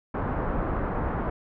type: low-pass noise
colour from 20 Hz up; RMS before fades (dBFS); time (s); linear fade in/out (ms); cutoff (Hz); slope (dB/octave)
pink; -28; 0.14-1.3; 5; 1400; 24
effects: none